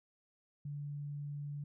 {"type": "tone", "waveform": "sine", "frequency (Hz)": 144.8, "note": "D3", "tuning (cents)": -24, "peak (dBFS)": -39, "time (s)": [0.65, 1.64], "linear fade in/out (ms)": 5, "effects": []}